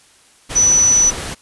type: tone in noise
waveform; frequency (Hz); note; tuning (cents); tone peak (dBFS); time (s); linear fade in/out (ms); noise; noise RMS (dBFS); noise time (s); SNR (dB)
sine; 5960; F#8; +12; -9; 0.55-1.11; 20; pink; -26; 0.49-1.35; +14
effects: white hiss -50 dBFS RMS until 1.41 s + resampled to 24000 Hz